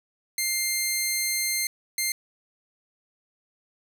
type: tone bursts at uneven times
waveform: 10% pulse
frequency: 2100 Hz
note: C7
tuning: 6 cents sharp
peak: -15 dBFS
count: 2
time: 0.38-1.67 / 1.98-2.12 s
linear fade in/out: 2 ms
effects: none